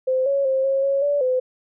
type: tone with pitch steps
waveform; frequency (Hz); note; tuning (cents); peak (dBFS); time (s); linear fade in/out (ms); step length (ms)
sine; 518 / 555 / 530 / 542 / 551 / 576 / 510; C5 / C#5 / C5 / C#5 / C#5 / D5 / C5; -17 / +2 / +22 / -39 / -11 / -34 / -44; -17; 0.07-1.4; 10; 190
effects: none